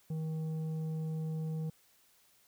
sine tone with tanh clipping, 158.5 Hz, D#3, 32 cents sharp, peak -35 dBFS, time 0.1-1.7 s, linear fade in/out 5 ms, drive 7 dB, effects white hiss -67 dBFS RMS until 2.47 s

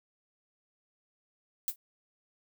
violet noise with exponential decay, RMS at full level -26 dBFS, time 1.68-1.76 s, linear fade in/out 1 ms, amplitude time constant 17 ms, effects none

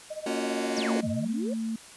sine tone with tremolo, 619 Hz, D#5, 9 cents flat, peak -31 dBFS, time 0.1-1.25 s, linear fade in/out 10 ms, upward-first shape sine, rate 15 Hz, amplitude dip 90%
sawtooth chord, Gb major seventh, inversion first, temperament just, 231.2 / 277.5 / 346.9 / 370 Hz, Bb3 / Db4 / F4 / Gb4, -14 / +2 / -12 / 0 cents, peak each -29 / -29 / -31 / -29 dBFS, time 0.26-1.01 s, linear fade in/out 5 ms
sine exponential two-way sweep, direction down then up, 6840 to 90.7 to 588 Hz, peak -32 dBFS, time 0.76-1.54 s, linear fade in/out 10 ms, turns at 1.09 s
sine tone with pitch glide, 226.2 to 223.9 Hz, A3 to A3, +48 to +30 cents, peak -28 dBFS, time 0.78-1.76 s, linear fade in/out 5 ms, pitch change -18 cents, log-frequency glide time 1.02-1.63 s
effects white hiss -48 dBFS RMS until 1.96 s + resampled to 24000 Hz

